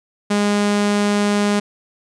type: tone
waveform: sawtooth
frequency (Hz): 205.4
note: G#3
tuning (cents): -19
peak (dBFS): -11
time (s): 0.3-1.6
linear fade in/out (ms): 10
effects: resampled to 22050 Hz